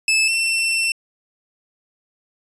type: tone pair in turn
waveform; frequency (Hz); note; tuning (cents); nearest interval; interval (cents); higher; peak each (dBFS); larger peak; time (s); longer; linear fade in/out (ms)
sawtooth; 2617 / 2692; E7 / E7; -13 / +36; unison; 49; second; -11 / -14; first; 0.08-0.28 / 0.28-0.92; second; 2
effects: resampled to 24000 Hz